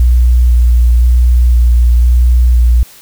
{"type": "tone with vibrato", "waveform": "sine", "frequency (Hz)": 60.2, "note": "B1", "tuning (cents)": -44, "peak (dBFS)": -4, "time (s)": [0, 2.83], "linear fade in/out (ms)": 0, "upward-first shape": "square", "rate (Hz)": 0.98, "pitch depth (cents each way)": 16, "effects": ["white hiss -38 dBFS RMS until 3.01 s"]}